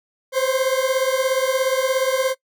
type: beating tone pair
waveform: 40% pulse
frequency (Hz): 517 / 534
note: C5 / C5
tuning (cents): -21 / +35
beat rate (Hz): 17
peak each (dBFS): -20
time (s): 0.32-2.35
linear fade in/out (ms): 50
effects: noise-tail reverb RT60 0.1 s tail -21 dB re dry